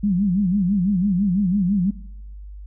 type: tone with vibrato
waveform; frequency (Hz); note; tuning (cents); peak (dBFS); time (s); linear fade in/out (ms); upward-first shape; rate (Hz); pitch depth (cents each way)
sine; 190.9; G3; -46; -16; 0.03-1.91; 10; sine; 6; 160
effects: noise-tail reverb RT60 0.9 s tail -21 dB re dry + added 50 Hz sine -34 dBFS peak until 2.66 s